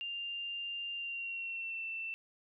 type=tone with pitch glide; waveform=sine; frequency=2794 to 2676 Hz; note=F7 to E7; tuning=0 to +25 cents; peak=-37 dBFS; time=0.01-2.14 s; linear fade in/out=0 ms; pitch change=-75 cents; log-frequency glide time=0.94-1.85 s; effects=none